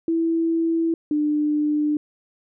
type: tone pair in turn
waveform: sine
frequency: 329.6 / 298.9 Hz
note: E4 / D4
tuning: 0 / +31 cents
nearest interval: major second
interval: 169 cents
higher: first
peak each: -18 dBFS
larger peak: neither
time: 0.08-0.94 / 1.11-1.97 s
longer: neither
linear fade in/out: 2 ms
effects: none